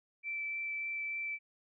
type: tone with vibrato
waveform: sine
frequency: 2328 Hz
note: D7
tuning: 16 cents flat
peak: -35 dBFS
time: 0.23-1.39 s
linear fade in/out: 50 ms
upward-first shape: triangle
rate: 3.4 Hz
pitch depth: 8 cents each way
effects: none